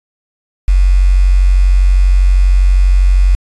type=tone with quantisation; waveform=sine; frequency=46.25 Hz; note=F#1; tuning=in tune; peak=-5 dBFS; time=0.68-3.35 s; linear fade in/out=0 ms; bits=5; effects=resampled to 22050 Hz